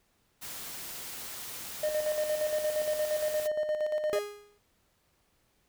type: noise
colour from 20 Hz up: white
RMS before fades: -41 dBFS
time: 0.41-3.48 s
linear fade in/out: 20 ms
type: tone with tremolo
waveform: triangle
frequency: 610 Hz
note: D#5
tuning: 34 cents flat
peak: -24 dBFS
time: 1.83-4.19 s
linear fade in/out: 5 ms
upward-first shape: square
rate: 8.6 Hz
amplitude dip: 50%
type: tone with exponential decay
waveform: 45% pulse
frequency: 412.4 Hz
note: G#4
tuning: 12 cents flat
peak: -26 dBFS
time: 4.13-4.58 s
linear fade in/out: 0 ms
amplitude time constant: 96 ms
effects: pink hiss -71 dBFS RMS until 5.68 s